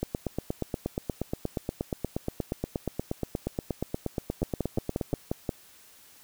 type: two click trains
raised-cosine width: 2 ms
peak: -14 / -15 dBFS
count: 7 / 44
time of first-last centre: 4.43-5.492 / 0.03-5.131 s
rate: 5.65 / 8.43 Hz
effects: white hiss -55 dBFS RMS until 6.23 s